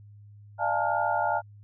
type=tone cluster; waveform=sine; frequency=598 / 690 / 837 / 899 / 1415 Hz; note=D5 / F5 / G#5 / A5 / F6; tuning=+31 / -21 / +13 / +37 / +22 cents; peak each=-32 / -29 / -29 / -29 / -32 dBFS; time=0.58-1.42 s; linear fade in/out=50 ms; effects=added 103 Hz sine -47 dBFS peak until 1.63 s